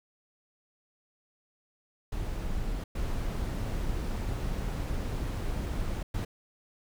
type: noise bursts at uneven times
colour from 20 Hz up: brown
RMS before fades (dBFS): -32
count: 3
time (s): 2.12-2.84 / 2.95-6.03 / 6.14-6.25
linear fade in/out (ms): 5
effects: none